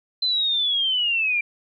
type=linear sweep; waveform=sine; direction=down; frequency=4082 to 2349 Hz; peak=-19 dBFS; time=0.22-1.41 s; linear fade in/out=5 ms; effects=none